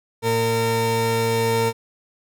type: tone pair together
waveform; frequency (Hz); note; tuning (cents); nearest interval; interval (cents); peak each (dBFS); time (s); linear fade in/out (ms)
30% pulse; 114.44 / 457.1; A#2 / A#4; -31 / -34; 2 octaves; 2397; -21 / -17; 0.22-1.73; 50
effects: none